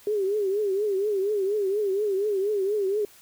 sine tone with vibrato, 402.8 Hz, G4, 47 cents sharp, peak -22 dBFS, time 0.07-3.05 s, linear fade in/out 2 ms, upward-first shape triangle, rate 4.2 Hz, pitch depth 130 cents each way, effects white hiss -53 dBFS RMS until 3.21 s

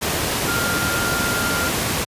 sine tone in noise, 1400 Hz, F6, 4 cents sharp, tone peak -23 dBFS, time 0.47-1.7 s, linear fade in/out 20 ms, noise pink, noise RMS -21 dBFS, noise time 0.01-2.05 s, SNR -5 dB, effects high-pass 80 Hz 12 dB/octave + resampled to 32000 Hz

